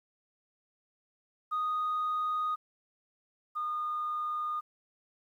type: tone pair in turn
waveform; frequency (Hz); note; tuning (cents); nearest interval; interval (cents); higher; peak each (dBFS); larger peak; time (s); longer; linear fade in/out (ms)
sine; 1241 / 1222.5; D#6 / D#6; -5 / -31; unison; 26; first; -27 / -30; first; 1.51-2.56 / 3.55-4.61; second; 20
effects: tanh soft clip ceiling -26 dBFS + 11-bit